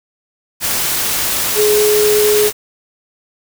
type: tone in noise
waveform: sine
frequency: 420.9 Hz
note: G#4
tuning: 23 cents sharp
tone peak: -10 dBFS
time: 1.55-2.51 s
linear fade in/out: 50 ms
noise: white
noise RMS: -17 dBFS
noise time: 0.6-2.53 s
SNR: +4 dB
effects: none